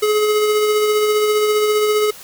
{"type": "tone with tremolo", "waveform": "square", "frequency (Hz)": 423.8, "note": "G#4", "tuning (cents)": 35, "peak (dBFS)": -13, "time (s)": [0.02, 2.11], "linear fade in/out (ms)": 10, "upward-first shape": "sine", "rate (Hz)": 15, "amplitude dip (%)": 30, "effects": ["white hiss -38 dBFS RMS until 2.23 s"]}